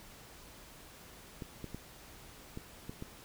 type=clicks; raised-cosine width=3 ms; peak=-28 dBFS; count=6; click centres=1.422 / 1.643 / 1.746 / 2.574 / 2.895 / 3.024 s; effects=pink hiss -54 dBFS RMS until 3.24 s